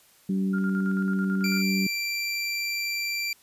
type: harmonic tone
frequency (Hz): 95.9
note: G2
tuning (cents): -37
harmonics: 2 / 3 / 4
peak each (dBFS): -23 / -35 / -38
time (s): 0.29-1.87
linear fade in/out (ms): 5
type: tone with tremolo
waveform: sine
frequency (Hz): 1405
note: F6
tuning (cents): +10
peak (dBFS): -32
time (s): 0.53-1.62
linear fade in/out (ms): 10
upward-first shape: square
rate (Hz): 9.1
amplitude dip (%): 55
type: tone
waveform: 25% pulse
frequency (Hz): 2354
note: D7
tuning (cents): +3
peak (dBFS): -23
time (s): 1.44-3.33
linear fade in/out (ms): 2
effects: white hiss -58 dBFS RMS until 3.42 s + resampled to 32000 Hz